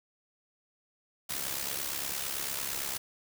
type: noise with amplitude modulation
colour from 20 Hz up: white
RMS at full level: -32 dBFS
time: 1.29-2.98 s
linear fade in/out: 10 ms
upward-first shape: sine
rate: 68.8 Hz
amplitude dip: 65%
effects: none